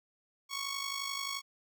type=tone with amplitude modulation; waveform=10% pulse; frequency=1108.7 Hz; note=C#6; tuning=in tune; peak=-24 dBFS; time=0.49-1.42 s; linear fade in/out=50 ms; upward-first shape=sine; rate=51.5 Hz; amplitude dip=60%; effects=none